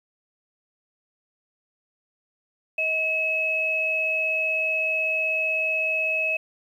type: tone pair together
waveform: sine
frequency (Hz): 634 / 2575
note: D#5 / E7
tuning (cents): +32 / -41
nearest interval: 2 octaves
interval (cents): 2427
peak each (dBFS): -30 / -22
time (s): 2.78-6.37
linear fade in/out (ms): 5
effects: 9-bit